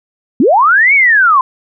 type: linear two-way sweep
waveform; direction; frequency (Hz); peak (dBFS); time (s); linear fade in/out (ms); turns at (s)
sine; up then down; 207.7 to 2297 to 1002; -5; 0.4-1.41; 2; 0.94
effects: none